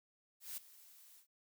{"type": "noise with ADSR envelope", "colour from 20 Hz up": "blue", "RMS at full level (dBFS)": -43, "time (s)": [0.4, 1.27], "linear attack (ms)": 170, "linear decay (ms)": 15, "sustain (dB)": -18, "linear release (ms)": 100, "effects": ["noise-tail reverb RT60 0.1 s tail -26 dB re dry"]}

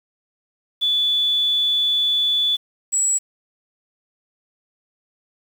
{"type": "tone pair in turn", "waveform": "sine", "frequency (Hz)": [3460, 7767], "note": ["A7", "B8"], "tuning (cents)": [-30, -30], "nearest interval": "octave + major second", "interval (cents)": 1400, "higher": "second", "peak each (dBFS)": -16, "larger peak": "neither", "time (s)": [[0.81, 2.57], [2.92, 3.19]], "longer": "first", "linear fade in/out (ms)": 20, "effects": ["7-bit"]}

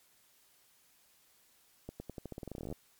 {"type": "accelerating click train", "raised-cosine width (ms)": 2, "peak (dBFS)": -28, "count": 20, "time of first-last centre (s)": [1.89, 2.726], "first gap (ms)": 110, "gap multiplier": 0.88, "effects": ["white hiss -67 dBFS RMS until 2.99 s", "MP3 96 kbps"]}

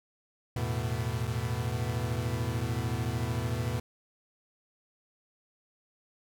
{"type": "chord", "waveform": "40% pulse", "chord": "E suspended fourth", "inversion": "none", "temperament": "equal", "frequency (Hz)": [82.41, 110, 123.47], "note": ["E2", "A2", "B2"], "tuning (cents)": [0, 0, 0], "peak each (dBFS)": [-36, -32, -32], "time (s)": [0.56, 3.8], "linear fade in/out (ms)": 5, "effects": []}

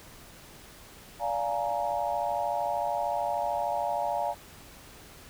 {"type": "chord", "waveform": "sine", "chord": "Bb dominant seventh", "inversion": "first", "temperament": "just", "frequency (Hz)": [582.7, 699.2, 839.1, 932.3], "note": ["D5", "F5", "Ab5", "Bb5"], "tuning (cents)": [-14, 2, 18, 0], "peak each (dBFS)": [-33, -31, -32, -34], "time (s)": [1.19, 4.35], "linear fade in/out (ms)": 50, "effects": ["pink hiss -50 dBFS RMS until 5.29 s"]}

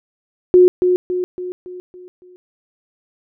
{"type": "tone with echo", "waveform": "sine", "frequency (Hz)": 362.2, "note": "F#4", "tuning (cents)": -37, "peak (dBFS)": -5, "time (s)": [0.54, 0.68], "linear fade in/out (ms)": 0, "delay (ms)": 280, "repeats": 6, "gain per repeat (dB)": -6, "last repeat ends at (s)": 2.36, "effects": []}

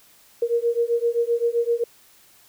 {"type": "beating tone pair", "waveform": "sine", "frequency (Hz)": [466.2, 473.9], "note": ["A#4", "A#4"], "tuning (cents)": [0, 28], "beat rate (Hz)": 7.7, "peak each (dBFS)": -22, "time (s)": [0.42, 1.84], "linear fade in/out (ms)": 5, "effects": ["white hiss -54 dBFS RMS until 2.48 s"]}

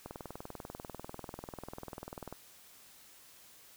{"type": "click train", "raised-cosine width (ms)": 1, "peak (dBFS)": -28, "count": 47, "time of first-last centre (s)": [0.06, 2.326], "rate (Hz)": 20.3, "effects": ["white hiss -58 dBFS RMS until 3.76 s"]}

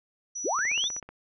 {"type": "tone", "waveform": "sine", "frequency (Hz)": 5890, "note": "F#8", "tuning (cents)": -9, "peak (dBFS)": -32, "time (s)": [0.35, 1], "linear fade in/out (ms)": 10}
{"type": "linear sweep", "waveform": "sine", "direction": "up", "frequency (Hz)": [211.8, 3733], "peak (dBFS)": -25, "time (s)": [0.44, 0.89], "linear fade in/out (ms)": 20}
{"type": "click train", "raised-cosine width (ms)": 0.5, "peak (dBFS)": -28, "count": 9, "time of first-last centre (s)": [0.59, 1.09], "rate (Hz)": 16}
{"effects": []}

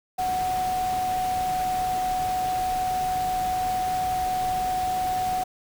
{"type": "tone in noise", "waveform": "sine", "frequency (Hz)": 740, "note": "F#5", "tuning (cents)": 0, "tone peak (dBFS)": -23, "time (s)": [0.18, 5.44], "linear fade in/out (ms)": 10, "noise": "pink", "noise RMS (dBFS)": -36, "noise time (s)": [0.18, 5.44], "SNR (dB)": 10, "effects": []}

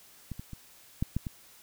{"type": "clicks", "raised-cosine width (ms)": 5, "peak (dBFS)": [-24, -27, -28, -15, -16, -22], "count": 6, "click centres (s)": [0.317, 0.395, 0.533, 1.025, 1.166, 1.268], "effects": ["white hiss -56 dBFS RMS until 1.62 s"]}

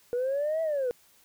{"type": "linear two-way sweep", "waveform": "sine", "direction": "up then down", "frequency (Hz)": [476.1, 657, 476.1], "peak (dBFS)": -24, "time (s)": [0.13, 0.91], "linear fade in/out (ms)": 0, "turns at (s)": 0.62, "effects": ["tanh soft clip ceiling -23 dBFS", "white hiss -61 dBFS RMS until 1.24 s"]}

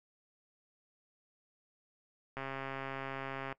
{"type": "click train", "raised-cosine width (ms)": 0.5, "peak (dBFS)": -25, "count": 157, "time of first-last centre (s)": [2.37, 3.526], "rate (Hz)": 135, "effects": ["noise-tail reverb RT60 0.1 s tail -21 dB re dry"]}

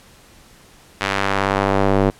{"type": "tone with band-pass filter sweep", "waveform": "square", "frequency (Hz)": 49.15, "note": "G1", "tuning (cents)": 5, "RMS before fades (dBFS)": -18, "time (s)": [1, 2.11], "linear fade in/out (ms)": 20, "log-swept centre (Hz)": [2200, 430], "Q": 0.84, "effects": ["pink hiss -48 dBFS RMS until 2.19 s", "low-pass 12000 Hz 12 dB/octave"]}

